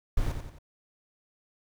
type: noise with echo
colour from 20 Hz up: brown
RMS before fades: -26 dBFS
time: 0.17-0.32 s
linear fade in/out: 5 ms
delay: 89 ms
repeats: 3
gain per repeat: -6 dB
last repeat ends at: 0.587 s
effects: none